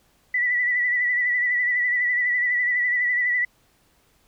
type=tone with vibrato; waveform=sine; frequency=1963 Hz; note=B6; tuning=11 cents flat; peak=-19 dBFS; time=0.34-3.45 s; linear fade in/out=5 ms; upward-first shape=sine; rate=12 Hz; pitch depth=39 cents each way; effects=pink hiss -62 dBFS RMS until 4.27 s